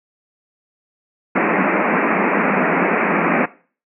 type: band-pass noise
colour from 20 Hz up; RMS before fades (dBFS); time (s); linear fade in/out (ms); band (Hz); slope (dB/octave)
pink; -17; 1.35-3.46; 10; 170 to 2500; 96
effects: noise-tail reverb RT60 0.4 s tail -19 dB re dry